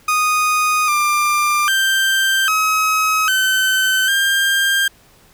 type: tone with pitch steps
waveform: 30% pulse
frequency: 1240 / 1192 / 1569 / 1275 / 1531 / 1595 Hz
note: D#6 / D6 / G6 / D#6 / G6 / G6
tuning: -6 / +25 / +1 / +42 / -41 / +30 cents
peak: -11 dBFS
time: 0.08-4.88 s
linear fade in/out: 5 ms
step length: 800 ms
effects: pink hiss -50 dBFS RMS until 5.33 s